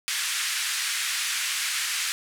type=band-pass noise; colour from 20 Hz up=pink; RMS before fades=-28 dBFS; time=0.08-2.12 s; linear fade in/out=0 ms; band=1600 to 11000 Hz; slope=24 dB/octave; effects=none